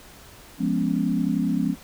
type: chord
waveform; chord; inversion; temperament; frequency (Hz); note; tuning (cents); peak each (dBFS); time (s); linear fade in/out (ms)
sine; C# dominant seventh; first; equal; 174.61 / 207.7 / 246.9 / 277.2; E#3 / G#3 / B3 / C#4; 0 / 0 / 0 / 0; -26; 0.58-1.76; 50
effects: pink hiss -47 dBFS RMS until 1.83 s